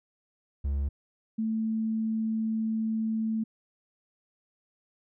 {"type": "tone pair in turn", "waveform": ["triangle", "sine"], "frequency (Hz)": [70.1, 221.3], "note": ["C#2", "A3"], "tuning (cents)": [20, 10], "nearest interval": "octave + minor sixth", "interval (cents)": 1990, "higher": "second", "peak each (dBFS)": [-24, -26], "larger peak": "first", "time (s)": [[0.64, 0.89], [1.38, 3.44]], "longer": "second", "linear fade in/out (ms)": 10, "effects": []}